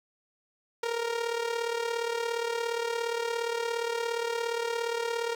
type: tone with amplitude modulation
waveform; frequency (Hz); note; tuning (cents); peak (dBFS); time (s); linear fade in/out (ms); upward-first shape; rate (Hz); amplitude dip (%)
sawtooth; 466.2; A#4; 0; -22; 0.83-5.35; 5; sine; 37.2; 65
effects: low-pass 7000 Hz 12 dB/octave + 9-bit